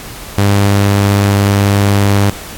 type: tone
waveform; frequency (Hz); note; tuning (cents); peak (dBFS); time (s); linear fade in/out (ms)
sawtooth; 100.5; G2; +44; -4; 0.38-2.3; 0
effects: pink hiss -29 dBFS RMS until 2.57 s + AAC 64 kbps